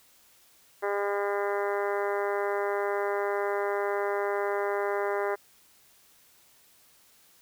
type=harmonic tone; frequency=202 Hz; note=G#3; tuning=48 cents flat; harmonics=2 / 3 / 4 / 5 / 6 / 7 / 8 / 9 / 10; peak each=-29 / -33 / -35 / -37 / -39 / -40 / -41 / -42 / -43 dBFS; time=0.82-5.36 s; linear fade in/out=20 ms; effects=white hiss -60 dBFS RMS until 7.41 s